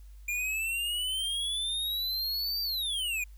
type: exponential two-way sweep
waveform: square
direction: up then down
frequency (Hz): 2400 to 4700 to 2400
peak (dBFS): -30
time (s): 0.28-3.24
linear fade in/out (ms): 5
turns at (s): 2.62
effects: added 50 Hz sine -46 dBFS peak until 3.37 s + white hiss -67 dBFS RMS until 3.37 s